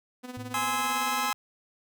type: tone with tremolo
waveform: sawtooth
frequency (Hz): 250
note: B3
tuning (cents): +21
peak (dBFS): -31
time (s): 0.23-1.31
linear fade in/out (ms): 20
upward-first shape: sine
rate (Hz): 18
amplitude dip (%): 70
type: tone with exponential decay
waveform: triangle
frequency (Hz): 110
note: A2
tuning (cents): 0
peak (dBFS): -35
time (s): 0.37-1.34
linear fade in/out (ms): 0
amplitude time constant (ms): 210
type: chord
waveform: sawtooth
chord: Ab augmented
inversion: none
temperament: just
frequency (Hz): 830.6 / 1038.3 / 1297.8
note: Ab5 / C6 / E6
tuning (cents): 0 / -14 / -27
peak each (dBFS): -27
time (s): 0.54-1.33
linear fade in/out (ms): 2
effects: none